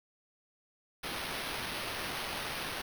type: noise with sample-and-hold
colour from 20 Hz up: white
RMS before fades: -38 dBFS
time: 1.03-2.82 s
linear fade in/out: 10 ms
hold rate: 7350 Hz
effects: none